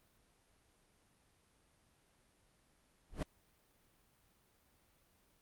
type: noise with exponential growth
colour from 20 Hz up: brown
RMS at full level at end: -27 dBFS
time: 3.09-3.23 s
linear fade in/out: 5 ms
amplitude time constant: 29 ms
effects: pink hiss -72 dBFS RMS until 5.41 s + Opus 32 kbps